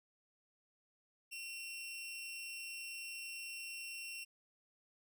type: tone with amplitude modulation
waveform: sawtooth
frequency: 2729 Hz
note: F7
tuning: 41 cents flat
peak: -39 dBFS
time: 1.31-4.25 s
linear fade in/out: 20 ms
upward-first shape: sine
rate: 266 Hz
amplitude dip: 40%
effects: none